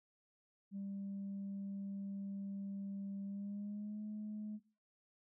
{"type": "tone with pitch glide", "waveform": "sine", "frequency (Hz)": [197.6, 211.8], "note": ["G3", "G#3"], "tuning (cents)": [14, 34], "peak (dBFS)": -40, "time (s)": [0.71, 4.6], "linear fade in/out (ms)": 50, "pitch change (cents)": 120, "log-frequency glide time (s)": [3.24, 4.02], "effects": ["noise-tail reverb RT60 0.4 s tail -21 dB re dry", "tanh soft clip ceiling -38 dBFS"]}